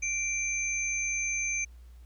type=tone pair together; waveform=sine; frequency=2349 / 6235 Hz; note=D7 / G8; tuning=0 / -10 cents; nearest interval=octave + perfect fourth; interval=1690 cents; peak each=-30 / -32 dBFS; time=0.02-1.65 s; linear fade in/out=10 ms; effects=added 60 Hz sine -47 dBFS peak until 2.05 s + pink hiss -67 dBFS RMS until 2.05 s